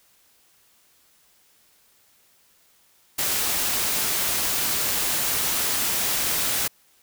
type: noise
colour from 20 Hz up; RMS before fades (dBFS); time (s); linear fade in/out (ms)
white; -24; 3.18-6.68; 10
effects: white hiss -60 dBFS RMS until 7.02 s